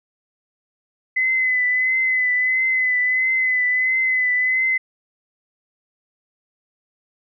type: tone with vibrato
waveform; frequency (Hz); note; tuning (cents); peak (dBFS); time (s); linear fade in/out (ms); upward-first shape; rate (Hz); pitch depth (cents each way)
sine; 2024; B6; +42; -16; 1.16-4.78; 10; triangle; 1.5; 36
effects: none